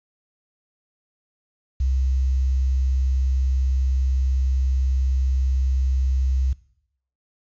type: tone with quantisation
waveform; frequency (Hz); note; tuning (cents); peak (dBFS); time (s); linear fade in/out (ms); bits
sine; 65.41; C2; 0; -18; 1.8-6.53; 5; 8
effects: noise-tail reverb RT60 0.7 s tail -20 dB re dry + resampled to 16000 Hz